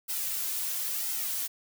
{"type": "noise with flanger", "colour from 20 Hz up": "blue", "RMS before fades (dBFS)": -32, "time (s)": [0.08, 1.48], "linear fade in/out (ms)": 20, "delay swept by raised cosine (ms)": [1.7, 3.8], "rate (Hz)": 0.98, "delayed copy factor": -0.8, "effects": []}